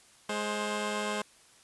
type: tone pair together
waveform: 10% pulse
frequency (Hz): 209.5 / 528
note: G#3 / C5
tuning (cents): +15 / +16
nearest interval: octave + major third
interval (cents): 1601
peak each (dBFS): -24 / -27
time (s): 0.29-1.22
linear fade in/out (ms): 5
effects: white hiss -59 dBFS RMS until 1.63 s + resampled to 24000 Hz